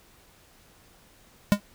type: tone with exponential decay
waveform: square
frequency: 204.2 Hz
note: G#3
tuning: 29 cents flat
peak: -12 dBFS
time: 1.52-1.6 s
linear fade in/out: 0 ms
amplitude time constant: 17 ms
effects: pink hiss -57 dBFS RMS until 1.74 s